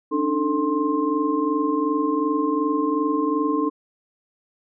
sine tone cluster, 280.9 / 303.6 / 443.2 / 1056 Hz, C#4 / D#4 / A4 / C6, +23 / -42 / +13 / +16 cents, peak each -26 / -22 / -26 / -26 dBFS, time 0.11-3.7 s, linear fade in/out 20 ms, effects none

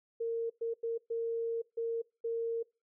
sine tone bursts at uneven times, 460 Hz, A#4, 23 cents flat, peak -31 dBFS, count 6, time 0.2-0.5 / 0.61-0.74 / 0.83-0.98 / 1.1-1.62 / 1.77-2.02 / 2.24-2.63 s, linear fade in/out 10 ms, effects noise-tail reverb RT60 0.3 s tail -24 dB re dry

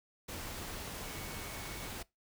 sine tone in noise, 2217 Hz, C#7, in tune, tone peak -53 dBFS, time 1.04-1.89 s, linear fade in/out 10 ms, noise pink, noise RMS -43 dBFS, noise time 0.28-2.03 s, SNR -13 dB, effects noise-tail reverb RT60 0.2 s tail -22 dB re dry

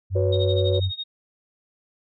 sine tone with pitch glide, 95 to 94.13 Hz, F#2 to F#2, +46 to +30 cents, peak -20 dBFS, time 0.1-0.92 s, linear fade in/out 50 ms, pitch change -16 cents, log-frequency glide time 0.41-0.75 s
sine chord, F# suspended fourth, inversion none, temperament equal with one note detuned, 370 / 493.9 / 560.8 Hz, F#4 / B4 / C#5, 0 / 0 / +20 cents, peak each -25 dBFS, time 0.15-0.8 s, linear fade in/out 10 ms
sine tone with tremolo, 3729 Hz, A#7, in tune, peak -26 dBFS, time 0.32-1.04 s, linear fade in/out 10 ms, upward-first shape sine, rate 12 Hz, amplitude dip 90%
effects tanh soft clip ceiling -8 dBFS

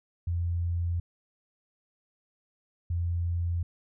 sine tone pair in turn, 86 / 86 Hz, F2 / F2, -26 / -26 cents, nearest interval unison, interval 0 cents, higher neither, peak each -26 dBFS, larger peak neither, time 0.27-1 / 2.9-3.63 s, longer neither, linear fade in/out 5 ms, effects none

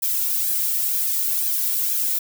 violet noise with flanger, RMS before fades -22 dBFS, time 0.02-2.19 s, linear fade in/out 10 ms, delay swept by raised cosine 1.2 to 2.2 ms, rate 2.1 Hz, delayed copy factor +0.95, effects none

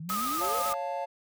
sine exponential sweep, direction up, 151.7 to 587.3 Hz, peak -36 dBFS, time 0-0.67 s, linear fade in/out 5 ms
white noise, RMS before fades -36 dBFS, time 0.09-0.73 s, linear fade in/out 2 ms
sine tone with vibrato, 1244.5 Hz, D#6, in tune, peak -29 dBFS, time 0.1-0.74 s, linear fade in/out 0 ms, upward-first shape sine, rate 9.2 Hz, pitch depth 56 cents each way
triangle chord, Db augmented, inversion none, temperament equal, 554.4 / 698.5 / 880 Hz, Db5 / F5 / A5, 0 / 0 / 0 cents, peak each -33 dBFS, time 0.4-1.06 s, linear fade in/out 20 ms
effects none

